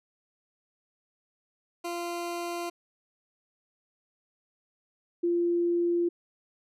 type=tone pair in turn; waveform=20% pulse / sine; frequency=345.3 / 345.3 Hz; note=F4 / F4; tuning=-20 / -20 cents; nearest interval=unison; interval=0 cents; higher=neither; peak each=-27 / -23 dBFS; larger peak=second; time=1.84-2.7 / 5.23-6.09 s; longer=neither; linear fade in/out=10 ms; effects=resampled to 32000 Hz